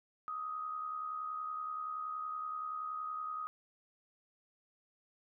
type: tone with amplitude modulation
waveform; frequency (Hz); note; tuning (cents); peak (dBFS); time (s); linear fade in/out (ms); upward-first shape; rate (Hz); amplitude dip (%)
sine; 1252; D#6; +10; -35; 0.28-3.47; 0; sine; 70.6; 50
effects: none